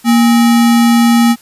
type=tone with sample-and-hold; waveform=sine; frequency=234.4 Hz; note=A#3; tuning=10 cents sharp; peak=-5 dBFS; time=0.04-1.36 s; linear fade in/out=50 ms; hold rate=1050 Hz; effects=white hiss -43 dBFS RMS until 1.41 s + resampled to 32000 Hz